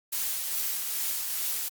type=noise with tremolo; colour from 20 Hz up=blue; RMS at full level=-29 dBFS; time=0.12-1.69 s; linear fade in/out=10 ms; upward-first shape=triangle; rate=2.4 Hz; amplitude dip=30%; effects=Opus 48 kbps